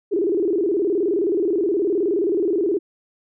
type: tone with vibrato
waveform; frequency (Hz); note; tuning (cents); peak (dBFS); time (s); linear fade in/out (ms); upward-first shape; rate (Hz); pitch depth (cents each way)
sine; 370; F#4; 0; -17; 0.11-2.79; 20; square; 19; 170
effects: none